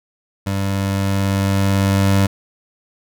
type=tone with level ramp; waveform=25% pulse; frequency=98 Hz; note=G2; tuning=in tune; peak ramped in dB=-15 to -8 dBFS; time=0.46-2.27 s; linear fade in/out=10 ms; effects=none